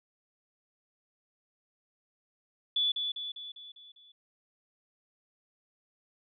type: tone with echo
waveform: sine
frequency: 3451 Hz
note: A7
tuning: 34 cents flat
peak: -25 dBFS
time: 2.76-2.92 s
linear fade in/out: 5 ms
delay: 200 ms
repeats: 6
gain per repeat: -5 dB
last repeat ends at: 4.12 s
effects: none